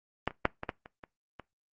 clicks, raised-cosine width 0.5 ms, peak -12 / -30 / -8 / -20 / -16 / -30 / -30 / -27 dBFS, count 8, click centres 0.276 / 0.308 / 0.454 / 0.634 / 0.692 / 0.859 / 1.038 / 1.397 s, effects noise-tail reverb RT60 0.2 s tail -23 dB re dry + Opus 24 kbps

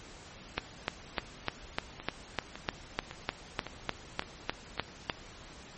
two click trains, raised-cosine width 0.3 ms, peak -24 / -12 dBFS, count 6 / 16, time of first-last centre 2-4.778 / 0.58-5.098 s, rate 1.8 / 3.32 Hz, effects pink hiss -50 dBFS RMS until 5.77 s + MP3 32 kbps

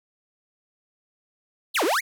45% pulse exponential two-way sweep, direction down then up, 4699 to 293.7 to 2399 Hz, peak -20 dBFS, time 1.74-2.01 s, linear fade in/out 20 ms, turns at 1.84 s, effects none

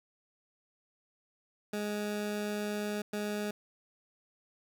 20% pulse tone bursts at uneven times, 208.3 Hz, G#3, 5 cents sharp, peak -28 dBFS, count 2, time 1.73-3.02 / 3.13-3.51 s, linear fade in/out 5 ms, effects none

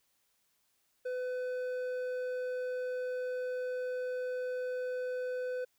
sine tone with hard clipping, 503 Hz, B4, 32 cents sharp, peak -35 dBFS, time 1.05-5.65 s, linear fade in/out 10 ms, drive 6 dB, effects white hiss -75 dBFS RMS until 5.78 s

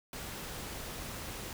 pink noise, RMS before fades -42 dBFS, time 0.13-1.53 s, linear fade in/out 2 ms, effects none

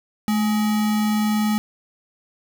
sine tone with sample-and-hold, 214.6 Hz, A3, 43 cents flat, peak -17 dBFS, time 0.28-1.58 s, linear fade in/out 0 ms, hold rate 1050 Hz, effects none

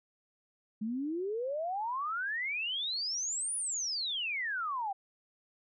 sine exponential two-way sweep, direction up then down, 207.7 to 9960 to 758 Hz, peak -32 dBFS, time 0.81-4.93 s, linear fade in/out 10 ms, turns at 3.56 s, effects none

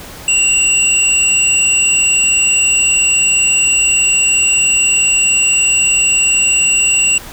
sine tone pair together, 2765 / 7821 Hz, F7 / B8, -18 / -18 cents, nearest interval octave + tritone, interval 1800 cents, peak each -12 dBFS, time 0.28-7.18 s, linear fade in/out 2 ms, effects pink hiss -32 dBFS RMS until 7.32 s

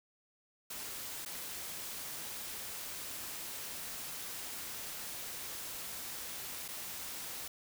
white noise with dropouts, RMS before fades -43 dBFS, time 0.7-7.48 s, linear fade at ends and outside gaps 5 ms, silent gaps 1.251-1.259 / 6.681-6.685 s, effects none

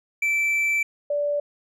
triangle / sine tone pair in turn, 2328 / 582 Hz, D7 / D5, -16 / -16 cents, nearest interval 2 octaves, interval 2400 cents, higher first, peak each -18 / -21 dBFS, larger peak first, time 0.22-0.83 / 1.1-1.4 s, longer first, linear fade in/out 5 ms, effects resampled to 32000 Hz

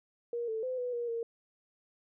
sine tone with pitch steps, 473.6 / 442.8 / 511 / 493.7 / 476 / 462.6 Hz, A#4 / A4 / C5 / B4 / A#4 / A#4, +27 / +11 / -41 / -1 / +36 / -13 cents, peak -32 dBFS, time 0.33-1.23 s, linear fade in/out 2 ms, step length 150 ms, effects none

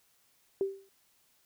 sine tone with exponential decay, 390 Hz, G4, 9 cents flat, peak -24 dBFS, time 0.61-0.89 s, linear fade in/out 1 ms, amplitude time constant 59 ms, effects white hiss -69 dBFS RMS until 1.45 s

